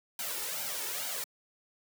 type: noise with flanger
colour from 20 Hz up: white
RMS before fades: -36 dBFS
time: 0.19-1.24 s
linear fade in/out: 2 ms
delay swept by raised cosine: 1.3 to 2.27 ms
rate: 2.3 Hz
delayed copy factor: +0.75
effects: high-pass 200 Hz 12 dB/octave